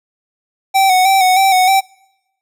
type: tone with vibrato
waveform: square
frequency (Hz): 757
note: F#5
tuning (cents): +39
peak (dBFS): -9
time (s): 0.74-1.81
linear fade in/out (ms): 20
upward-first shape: square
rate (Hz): 3.2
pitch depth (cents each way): 40
effects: noise-tail reverb RT60 0.9 s tail -26 dB re dry